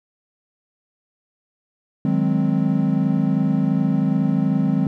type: chord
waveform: triangle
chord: Ab dominant seventh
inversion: second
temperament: equal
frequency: 155.56 / 185 / 207.7 / 261.6 Hz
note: Eb3 / Gb3 / Ab3 / C4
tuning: 0 / 0 / 0 / 0 cents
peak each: -20 dBFS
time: 2.05-4.87 s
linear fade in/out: 2 ms
effects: none